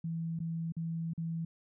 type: tone with dropouts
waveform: sine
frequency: 164.81 Hz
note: E3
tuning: in tune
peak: -33 dBFS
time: 0.04-1.45 s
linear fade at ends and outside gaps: 5 ms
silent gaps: 0.391-0.401 / 0.722-0.766 / 1.135-1.177 s
effects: none